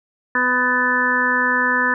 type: harmonic tone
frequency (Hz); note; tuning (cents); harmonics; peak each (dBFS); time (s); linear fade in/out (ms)
250; B3; +21; 1 / 2 / 4 / 5 / 6 / 7; -26 / -28 / -22 / -27 / -22 / -18; 0.35-1.94; 2
effects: none